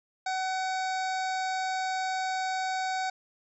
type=harmonic tone; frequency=753 Hz; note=F#5; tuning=30 cents sharp; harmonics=1 / 2 / 3 / 5 / 6 / 7 / 8 / 9 / 10; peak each=-29 / -36 / -41 / -43 / -44 / -48 / -51 / -50 / -51 dBFS; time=0.26-3.1 s; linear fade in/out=5 ms; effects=none